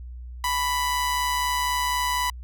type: tone with amplitude modulation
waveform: sawtooth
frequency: 990 Hz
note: B5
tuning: 4 cents sharp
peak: -17 dBFS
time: 0.44-2.3 s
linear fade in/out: 2 ms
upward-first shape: sine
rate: 144 Hz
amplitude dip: 40%
effects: added 61 Hz sine -35 dBFS peak until 2.43 s